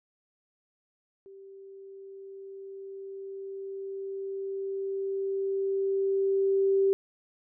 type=tone with level ramp; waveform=sine; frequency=390 Hz; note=G4; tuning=9 cents flat; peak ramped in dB=-46 to -20 dBFS; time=1.26-6.93 s; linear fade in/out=0 ms; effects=none